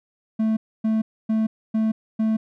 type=tone bursts; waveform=triangle; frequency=220 Hz; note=A3; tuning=in tune; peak=-16 dBFS; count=5; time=0.39-2.37 s; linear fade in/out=10 ms; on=180 ms; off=270 ms; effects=none